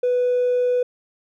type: tone with hard clipping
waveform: sine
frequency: 494.7 Hz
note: B4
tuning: 3 cents sharp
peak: -17 dBFS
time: 0.03-0.83 s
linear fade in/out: 5 ms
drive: 1 dB
effects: none